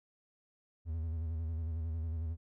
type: tone with vibrato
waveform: triangle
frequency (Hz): 81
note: E2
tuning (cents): -30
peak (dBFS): -32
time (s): 0.85-2.37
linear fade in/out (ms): 50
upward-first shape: square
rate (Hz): 11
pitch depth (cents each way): 52
effects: none